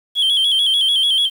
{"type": "tone with vibrato", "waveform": "sine", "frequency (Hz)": 3241, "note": "G#7", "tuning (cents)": -43, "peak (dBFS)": -10, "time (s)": [0.15, 1.3], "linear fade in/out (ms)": 50, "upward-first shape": "square", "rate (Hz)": 6.8, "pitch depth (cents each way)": 57, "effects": ["tanh soft clip ceiling -12 dBFS", "7-bit"]}